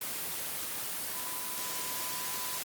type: tone in noise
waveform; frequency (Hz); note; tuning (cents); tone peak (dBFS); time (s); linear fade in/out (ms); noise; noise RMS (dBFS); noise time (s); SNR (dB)
sine; 1003; B5; +26; -44; 1.13-2.58; 5; white; -36; 0.01-2.63; -11
effects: high-pass 100 Hz 12 dB/octave + Opus 24 kbps